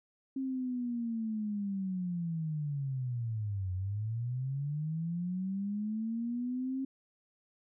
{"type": "linear two-way sweep", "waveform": "sine", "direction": "down then up", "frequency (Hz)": [269.1, 90.4, 269.1], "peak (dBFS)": -32, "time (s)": [0.36, 6.85], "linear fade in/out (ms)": 5, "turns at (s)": 3.73, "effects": []}